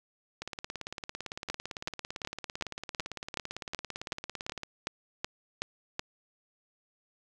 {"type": "two click trains", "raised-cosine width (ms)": 0.2, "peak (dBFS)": [-14, -20], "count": [13, 76], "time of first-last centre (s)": [[1.5, 5.994], [0.42, 4.633]], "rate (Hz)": [2.67, 17.8], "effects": []}